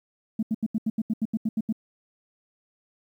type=tone bursts; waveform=sine; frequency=220 Hz; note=A3; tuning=in tune; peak=-21 dBFS; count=12; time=0.39-1.726 s; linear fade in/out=5 ms; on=38 ms; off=80 ms; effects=tanh soft clip ceiling -17 dBFS + 10-bit